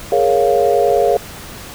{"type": "chord", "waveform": "sine", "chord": "Bb minor seventh", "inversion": "third", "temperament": "equal", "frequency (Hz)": [415.3, 466.2, 554.4, 698.5], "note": ["Ab4", "Bb4", "Db5", "F5"], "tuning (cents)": [0, 0, 0, 0], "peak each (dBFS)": -16, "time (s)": [0.12, 1.17], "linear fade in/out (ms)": 2, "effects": ["pink hiss -33 dBFS RMS until 1.74 s"]}